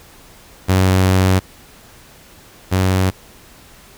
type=tone pair in turn; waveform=sawtooth; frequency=93.8 / 93.8 Hz; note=F#2 / F#2; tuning=+24 / +24 cents; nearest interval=unison; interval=0 cents; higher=neither; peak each=-7 / -9 dBFS; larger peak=first; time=0.68-1.4 / 2.71-3.11 s; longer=first; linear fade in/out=20 ms; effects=pink hiss -44 dBFS RMS until 3.97 s